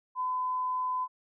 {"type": "tone", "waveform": "sine", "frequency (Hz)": 1012, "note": "B5", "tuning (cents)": 42, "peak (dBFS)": -28, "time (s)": [0.15, 1.08], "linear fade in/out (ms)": 50, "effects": []}